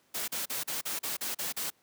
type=noise bursts; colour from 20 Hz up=white; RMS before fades=-34 dBFS; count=9; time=0.14-1.704 s; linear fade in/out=10 ms; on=140 ms; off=38 ms; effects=pink hiss -68 dBFS RMS until 1.82 s + high-pass 150 Hz 12 dB/octave